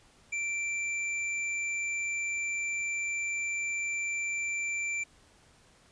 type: tone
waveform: square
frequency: 2348 Hz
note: D7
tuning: 1 cent flat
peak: -31 dBFS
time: 0.32-5.04 s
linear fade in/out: 10 ms
effects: pink hiss -61 dBFS RMS until 5.91 s + resampled to 22050 Hz